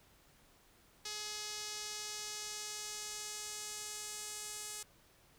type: tone with band-pass filter sweep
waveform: sawtooth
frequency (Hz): 421.5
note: G#4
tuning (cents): +26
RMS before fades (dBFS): -44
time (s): 1.05-4.83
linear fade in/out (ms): 5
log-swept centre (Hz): 5400 to 8100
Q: 1.8
effects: pink hiss -66 dBFS RMS until 5.38 s